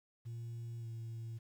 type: tone with pitch glide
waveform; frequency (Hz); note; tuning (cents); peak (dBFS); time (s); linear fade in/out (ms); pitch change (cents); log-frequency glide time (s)
sine; 116.5 to 114.04; A#2 to A#2; -1 to -38; -39; 0.25-1.39; 20; -37; 0.8-0.86
effects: tanh soft clip ceiling -40 dBFS + 11-bit